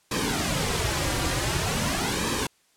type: noise with flanger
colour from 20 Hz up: pink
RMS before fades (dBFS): -26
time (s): 0.11-2.47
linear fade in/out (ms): 5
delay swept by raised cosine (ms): 1.4 to 4.7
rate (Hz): 0.46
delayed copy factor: -0.7
effects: white hiss -64 dBFS RMS until 2.76 s + low-pass 10000 Hz 12 dB/octave